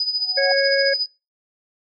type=tone with tremolo; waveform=sine; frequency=4978 Hz; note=D#8; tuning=in tune; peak=-17 dBFS; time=0-1.06 s; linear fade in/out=2 ms; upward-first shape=sine; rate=14 Hz; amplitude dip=65%
type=tone with exponential growth; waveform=sine; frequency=740 Hz; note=F#5; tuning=in tune; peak=-20 dBFS; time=0.18-0.52 s; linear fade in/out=2 ms; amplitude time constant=73 ms
type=harmonic tone; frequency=550 Hz; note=C#5; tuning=14 cents flat; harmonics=1 / 3 / 4; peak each=-18 / -22 / -27 dBFS; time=0.37-0.94 s; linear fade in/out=10 ms
effects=noise-tail reverb RT60 0.3 s tail -26 dB re dry